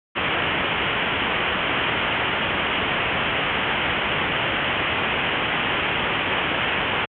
white low-pass noise, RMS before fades -23 dBFS, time 0.15-7.06 s, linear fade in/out 20 ms, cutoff 3200 Hz, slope 96 dB/octave, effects high-pass 60 Hz 12 dB/octave

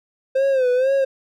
triangle tone with vibrato, 521 Hz, C5, 7 cents flat, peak -13 dBFS, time 0.35-1.05 s, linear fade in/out 10 ms, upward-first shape sine, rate 2.1 Hz, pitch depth 92 cents each way, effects none

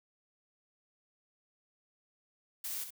blue noise with echo, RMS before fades -39 dBFS, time 2.64-2.84 s, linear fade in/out 5 ms, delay 65 ms, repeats 1, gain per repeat -7 dB, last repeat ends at 2.905 s, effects none

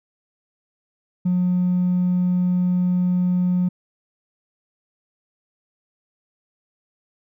sine tone with hard clipping, 180 Hz, F#3, 47 cents flat, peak -17 dBFS, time 1.25-3.69 s, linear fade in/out 10 ms, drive 1 dB, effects none

